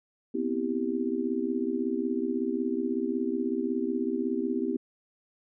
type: chord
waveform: sine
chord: C major seventh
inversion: third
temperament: just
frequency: 245.3 / 261.6 / 327 / 392.4 Hz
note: B3 / C4 / E4 / G4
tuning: -12 / 0 / -14 / +2 cents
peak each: -32 dBFS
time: 0.34-4.77 s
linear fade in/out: 10 ms
effects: none